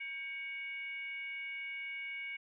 sine tone with frequency modulation, 2234 Hz, C#7, 13 cents sharp, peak -39 dBFS, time 0-2.37 s, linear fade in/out 10 ms, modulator 634 Hz, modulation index 0.47, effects none

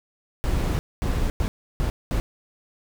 brown noise bursts at uneven times, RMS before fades -23 dBFS, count 5, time 0.44-0.79 / 1.02-1.3 / 1.4-1.48 / 1.8-1.9 / 2.11-2.2 s, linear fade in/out 0 ms, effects none

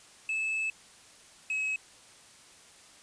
triangle tone pair in turn, 2612 / 2564 Hz, E7 / E7, -17 / -49 cents, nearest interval unison, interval 32 cents, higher first, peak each -27 dBFS, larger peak neither, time 0.29-0.7 / 1.5-1.76 s, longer first, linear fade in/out 2 ms, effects white hiss -55 dBFS RMS until 3.02 s + resampled to 22050 Hz

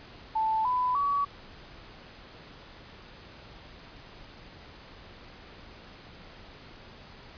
sine tone with pitch steps, 880 / 999.2 / 1134.6 Hz, A5 / B5 / C#6, 0 / +20 / +40 cents, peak -24 dBFS, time 0.35-1.25 s, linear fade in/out 10 ms, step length 300 ms, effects pink hiss -49 dBFS RMS until 7.37 s + resampled to 11025 Hz

